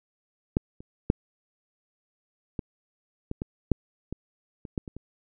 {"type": "clicks", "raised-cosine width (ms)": 3, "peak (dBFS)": [-8, -30, -6, -17, -18, -17, -7, -20, -26, -15, -26, -26], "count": 12, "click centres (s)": [0.569, 0.805, 1.101, 2.592, 3.314, 3.419, 3.717, 4.126, 4.652, 4.778, 4.878, 4.966], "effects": []}